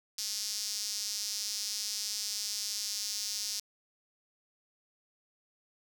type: tone with high-pass filter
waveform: sawtooth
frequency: 207.7 Hz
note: G#3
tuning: in tune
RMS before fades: -36 dBFS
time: 0.18-3.6 s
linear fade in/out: 5 ms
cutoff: 5200 Hz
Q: 3.4
effects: 10-bit